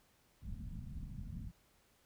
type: low-pass noise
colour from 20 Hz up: pink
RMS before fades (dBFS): -45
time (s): 0.41-1.52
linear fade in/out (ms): 50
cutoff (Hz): 230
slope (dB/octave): 48
effects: pink hiss -71 dBFS RMS until 2.05 s